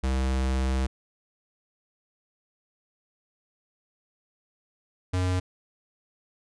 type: tone pair in turn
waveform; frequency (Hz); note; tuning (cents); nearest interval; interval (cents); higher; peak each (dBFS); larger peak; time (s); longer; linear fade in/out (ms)
square; 65.41 / 91.48; C2 / F#2; 0 / -19; tritone; 581; second; -24; neither; 0.03-0.87 / 5.13-5.4; first; 10
effects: resampled to 22050 Hz